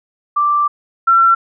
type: tone pair in turn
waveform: sine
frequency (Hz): 1174.7 / 1353.8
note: D6 / E6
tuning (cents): 0 / +46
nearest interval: major second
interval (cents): 246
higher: second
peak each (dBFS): -11 / -7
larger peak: second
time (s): 0.36-0.68 / 1.07-1.35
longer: first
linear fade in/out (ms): 10
effects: none